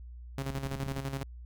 sawtooth tone with tremolo, 136.1 Hz, C#3, 31 cents flat, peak -28 dBFS, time 0.38-1.23 s, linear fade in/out 2 ms, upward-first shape square, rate 12 Hz, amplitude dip 60%
clicks, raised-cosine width 5 ms, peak -28 dBFS, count 9, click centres 0.504 / 0.575 / 0.656 / 0.73 / 0.76 / 0.831 / 0.866 / 0.916 / 0.981 s
effects added 60 Hz sine -43 dBFS peak until 1.45 s

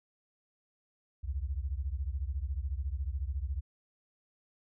sine beating tone pair, 63.4 / 77.4 Hz, B1 / D#2, +46 / -9 cents, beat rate 14 Hz, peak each -34 / -36 dBFS, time 1.23-3.61 s, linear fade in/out 20 ms, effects none

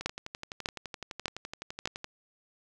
two click trains, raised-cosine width 0.2 ms, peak -21 / -12 dBFS, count 25 / 4, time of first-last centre 0.01-2.044 / 0.06-1.856 s, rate 11.8 / 1.67 Hz, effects none

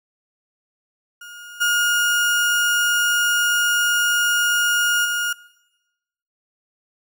35% pulse tone with level steps, 1429 Hz, F6, 39 cents sharp, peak -34 / -14 / -18 dBFS, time 1.21-5.33 s, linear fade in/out 5 ms, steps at 1.6 / 5.04 s, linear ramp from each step 20 ms, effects noise-tail reverb RT60 1.0 s tail -21 dB re dry

